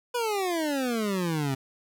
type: exponential sweep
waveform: 25% pulse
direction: down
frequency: 496.4 to 130.81 Hz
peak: -22 dBFS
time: 0.14-1.55 s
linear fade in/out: 10 ms
effects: 9-bit